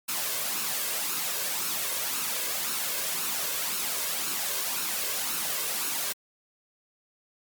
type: noise with flanger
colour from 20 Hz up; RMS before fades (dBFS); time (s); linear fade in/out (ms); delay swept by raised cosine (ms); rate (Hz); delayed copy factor
white; -30; 0.08-6.13; 10; 0.73 to 1.93; 1.9; +0.5
effects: high-pass 200 Hz 12 dB/octave + Opus 48 kbps